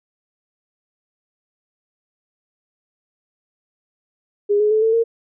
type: tone with pitch steps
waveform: sine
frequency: 410 / 421.8 / 433.9 / 446.3 / 459.1 Hz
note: G#4 / G#4 / A4 / A4 / A#4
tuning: -22 / +27 / -24 / +25 / -26 cents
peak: -13 dBFS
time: 4.49-5.04 s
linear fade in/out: 20 ms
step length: 110 ms
effects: none